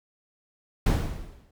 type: noise with exponential decay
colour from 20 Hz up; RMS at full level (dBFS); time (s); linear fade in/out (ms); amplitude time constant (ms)
brown; -18; 0.86-1.51; 5; 140
effects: none